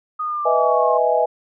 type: exponential sweep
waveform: sine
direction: down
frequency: 1244.5 to 1062 Hz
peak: -21 dBFS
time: 0.19-0.98 s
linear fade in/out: 10 ms
type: chord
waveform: sine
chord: E major seventh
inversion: second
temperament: equal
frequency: 493.9 / 622.3 / 659.3 / 830.6 Hz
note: B4 / D#5 / E5 / G#5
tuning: 0 / 0 / 0 / 0 cents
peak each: -20 dBFS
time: 0.45-1.26 s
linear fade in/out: 10 ms
effects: none